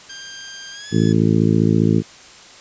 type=tone with pitch glide; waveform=10% pulse; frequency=1591 to 1705.2 Hz; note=G6 to G#6; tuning=+25 to +45 cents; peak=-23 dBFS; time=0.09-1.13 s; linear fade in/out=10 ms; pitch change=+120 cents; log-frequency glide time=0.71-0.89 s
type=harmonic tone; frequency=55 Hz; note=A1; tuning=in tune; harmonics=2 / 3 / 4 / 5 / 6 / 7 / 8; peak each=-19 / -17 / -18 / -23 / -21 / -25 / -27 dBFS; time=0.91-2.03 s; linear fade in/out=50 ms
effects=white hiss -42 dBFS RMS until 2.6 s + resampled to 16000 Hz